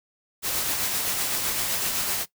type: noise with tremolo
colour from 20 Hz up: white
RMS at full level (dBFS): -25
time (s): 0.42-2.26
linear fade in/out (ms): 50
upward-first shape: triangle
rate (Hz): 7.8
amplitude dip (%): 35
effects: noise-tail reverb RT60 0.1 s tail -18 dB re dry